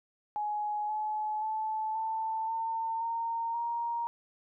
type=tone with pitch steps; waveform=sine; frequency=839 / 854.7 / 870.6 / 886.8 / 903.4 / 920.2 / 937.4 Hz; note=G#5 / G#5 / A5 / A5 / A5 / A#5 / A#5; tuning=+17 / +49 / -19 / +13 / +45 / -23 / +9 cents; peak=-30 dBFS; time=0.36-4.07 s; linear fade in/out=0 ms; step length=530 ms; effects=none